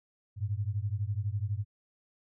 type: beating tone pair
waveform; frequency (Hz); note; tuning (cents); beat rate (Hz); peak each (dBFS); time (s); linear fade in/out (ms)
sine; 97.7 / 109.7; G2 / A2; -5 / -5; 12; -32 / -33; 0.36-1.65; 50
effects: none